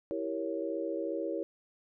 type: chord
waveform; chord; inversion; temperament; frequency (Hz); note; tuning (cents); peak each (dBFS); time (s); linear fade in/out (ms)
sine; E diminished seventh; none; equal; 329.6 / 392 / 466.2 / 554.4; E4 / G4 / Bb4 / Db5; 0 / 0 / 0 / 0; -36 / -39 / -38 / -37; 0.11-1.43; 0
effects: none